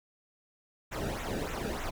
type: noise with flanger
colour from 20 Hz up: brown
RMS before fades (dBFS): -35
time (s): 0.91-1.91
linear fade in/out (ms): 20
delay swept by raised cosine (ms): 0.2 to 0.97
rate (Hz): 3.3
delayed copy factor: -0.8
effects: none